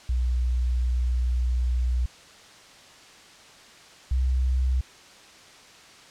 sine tone pair in turn, 61.5 / 64.1 Hz, B1 / C2, -7 / -35 cents, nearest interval minor second, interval 72 cents, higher second, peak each -21 / -20 dBFS, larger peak second, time 0.09-2.06 / 4.11-4.81 s, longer first, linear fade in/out 5 ms, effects white hiss -49 dBFS RMS until 6.1 s + low-pass 6000 Hz 12 dB/octave

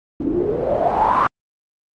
white noise with low-pass filter sweep, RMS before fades -18 dBFS, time 0.2-1.27 s, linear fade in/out 2 ms, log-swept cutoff 280 to 1200 Hz, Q 7.5, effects Opus 32 kbps

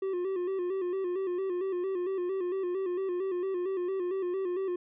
triangle tone with vibrato, 370 Hz, F#4, in tune, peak -27 dBFS, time 0.02-4.76 s, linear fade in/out 5 ms, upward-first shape square, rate 4.4 Hz, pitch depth 69 cents each way, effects resampled to 8000 Hz

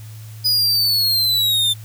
45% pulse linear sweep, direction down, 4978 to 3543 Hz, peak -14 dBFS, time 0.44-1.74 s, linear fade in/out 20 ms, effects added 109 Hz sine -33 dBFS peak until 1.84 s + white hiss -46 dBFS RMS until 1.84 s

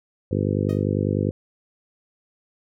harmonic tone, 50 Hz, G1, 35 cents sharp, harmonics 2 / 3 / 4 / 5 / 6 / 7 / 8 / 9 / 10, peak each -25 / -27 / -28 / -29 / -30 / -30 / -31 / -32 / -32 dBFS, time 0.31-1.31 s, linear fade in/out 5 ms
sawtooth tone with exponential decay, 624 Hz, D#5, 5 cents sharp, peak -32 dBFS, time 0.69-0.87 s, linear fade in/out 5 ms, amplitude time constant 39 ms
effects none

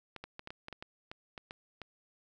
clicks, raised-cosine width 0.3 ms, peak -27 dBFS, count 12, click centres 0.163 / 0.24 / 0.394 / 0.474 / 0.505 / 0.684 / 0.727 / 0.825 / 1.115 / 1.378 / 1.509 / 1.817 s, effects none

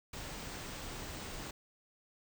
pink band-stop noise, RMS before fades -44 dBFS, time 0.13-1.51 s, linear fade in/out 5 ms, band 9300 to 14000 Hz, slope 96 dB/octave, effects none

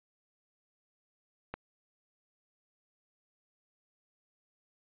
click, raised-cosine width 0.5 ms, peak -22 dBFS, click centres 1.54 s, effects resampled to 8000 Hz

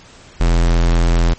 square tone, 42.34 Hz, E1, 47 cents sharp, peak -11 dBFS, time 0.4-1.34 s, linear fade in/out 10 ms, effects pink hiss -42 dBFS RMS until 1.38 s + MP3 32 kbps

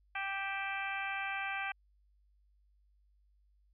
harmonic tone with a mistuned harmonic, 392 Hz, G4, in tune, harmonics 2 / 3 / 4 / 5 / 6 / 7 / 8, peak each -41 / -45 / -40 / -45 / -41 / -45 / -51 dBFS, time 0.15-1.72 s, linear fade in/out 5 ms, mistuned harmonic 7, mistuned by -67 cents, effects added 50 Hz sine -66 dBFS peak until 3.73 s

